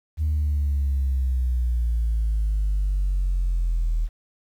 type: exponential sweep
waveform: sine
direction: down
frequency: 77.9 to 39.39 Hz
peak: -18 dBFS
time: 0.17-4.09 s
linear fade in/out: 50 ms
effects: tanh soft clip ceiling -17 dBFS + 9-bit